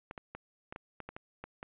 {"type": "clicks", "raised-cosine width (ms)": 0.5, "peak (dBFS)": -27, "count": 10, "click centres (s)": [0.111, 0.178, 0.35, 0.725, 0.761, 1.003, 1.09, 1.165, 1.44, 1.629], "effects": ["resampled to 8000 Hz"]}